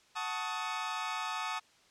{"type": "chord", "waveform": "sawtooth", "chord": "D# half-diminished seventh", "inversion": "first", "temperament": "equal with one note detuned", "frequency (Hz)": [740, 880, 1108.7, 1261.2], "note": ["F#5", "A5", "C#6", "D#6"], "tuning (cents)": [0, 0, 0, 23], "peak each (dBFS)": [-39, -35, -38, -34], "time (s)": [0.15, 1.6], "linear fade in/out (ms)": 20, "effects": ["white hiss -64 dBFS RMS until 1.9 s", "low-pass 6000 Hz 12 dB/octave"]}